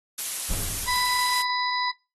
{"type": "noise", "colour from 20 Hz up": "blue", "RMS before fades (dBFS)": -28, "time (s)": [0.18, 1.42], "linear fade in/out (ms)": 2}
{"type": "noise with exponential decay", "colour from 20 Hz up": "brown", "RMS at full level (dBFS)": -27, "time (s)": [0.5, 1.47], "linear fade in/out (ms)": 5, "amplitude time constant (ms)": 210}
{"type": "harmonic tone", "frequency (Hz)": 993, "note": "B5", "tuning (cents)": 9, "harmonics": [1, 2, 4, 5], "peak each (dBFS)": [-26, -29, -32, -33], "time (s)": [0.87, 1.92], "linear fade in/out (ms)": 20}
{"effects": ["noise-tail reverb RT60 0.3 s tail -24 dB re dry", "AAC 32 kbps"]}